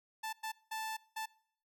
sawtooth tone bursts at uneven times, 880 Hz, A5, in tune, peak -34 dBFS, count 4, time 0.23-0.33 / 0.43-0.52 / 0.71-0.97 / 1.16-1.26 s, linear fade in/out 10 ms, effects noise-tail reverb RT60 0.6 s tail -23 dB re dry

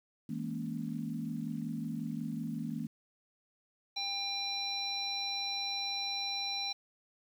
sine chord, A# half-diminished seventh, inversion second, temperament equal with one note detuned, 161.98 / 207.7 / 233.1 / 277.2 Hz, E3 / G#3 / A#3 / C#4, -30 / 0 / 0 / 0 cents, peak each -40 / -42 / -38 / -43 dBFS, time 0.29-2.87 s, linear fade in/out 5 ms
harmonic tone, 798 Hz, G5, 31 cents sharp, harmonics 1 / 3 / 5 / 7, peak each -42 / -43 / -35 / -42 dBFS, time 3.96-6.73 s, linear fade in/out 10 ms
effects 10-bit

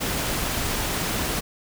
pink noise, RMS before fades -26 dBFS, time 0-1.41 s, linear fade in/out 20 ms, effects none

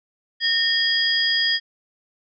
sine tone cluster, 1830 / 3276 / 4914 Hz, A#6 / G#7 / D#8, -32 / -24 / -22 cents, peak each -22 dBFS, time 0.4-1.6 s, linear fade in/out 50 ms, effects none

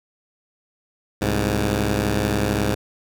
10% pulse tone pair together, 65.41 / 103.83 Hz, C2 / G#2, 0 / 0 cents, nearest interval minor sixth, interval 800 cents, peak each -15 / -13 dBFS, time 1.21-2.75 s, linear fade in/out 10 ms, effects none

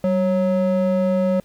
triangle ring-modulated tone, 370 Hz, F#4, in tune, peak -11 dBFS, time 0.04-1.4 s, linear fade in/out 2 ms, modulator 178 Hz, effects pink hiss -56 dBFS RMS until 1.44 s

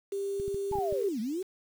sine tone, 396.5 Hz, G4, 20 cents sharp, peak -30 dBFS, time 0.12-1.09 s, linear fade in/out 5 ms
clicks, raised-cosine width 5 ms, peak -29 dBFS, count 7, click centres 0.399 / 0.48 / 0.545 / 0.714 / 0.755 / 0.786 / 0.926 s
sine linear two-way sweep, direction down then up, 880 to 204.4 to 393.1 Hz, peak -30 dBFS, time 0.72-1.43 s, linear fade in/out 10 ms, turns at 1.2 s
effects 8-bit

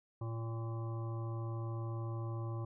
harmonic tone, 114.2 Hz, A#2, 35 cents flat, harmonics 1 / 3 / 5 / 7 / 9 / 10, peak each -37 / -47 / -52 / -55 / -53 / -55 dBFS, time 0.21-2.65 s, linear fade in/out 5 ms, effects none

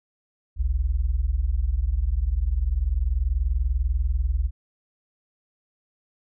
sine tone pair together, 49 / 69.3 Hz, G1 / C#2, 0 / 0 cents, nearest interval tritone, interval 600 cents, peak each -23 dBFS, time 0.56-4.51 s, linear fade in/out 50 ms, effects none

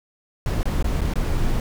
brown noise with dropouts, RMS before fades -21 dBFS, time 0.46-1.6 s, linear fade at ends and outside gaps 1 ms, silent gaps 0.631-0.655 / 0.826-0.843 / 1.009-1.015 / 1.137-1.156 s, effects none

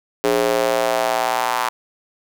square tone with high-pass filter sweep, 59.2 Hz, A#1, 27 cents sharp, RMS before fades -19 dBFS, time 0.24-1.69 s, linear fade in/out 0 ms, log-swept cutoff 410 to 980 Hz, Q 3, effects none

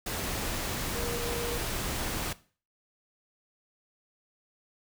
sine tone in noise, 474.3 Hz, A#4, 30 cents sharp, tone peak -35 dBFS, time 0.95-1.58 s, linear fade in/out 5 ms, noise pink, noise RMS -33 dBFS, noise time 0.06-2.33 s, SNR -5 dB, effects noise-tail reverb RT60 0.4 s tail -18 dB re dry

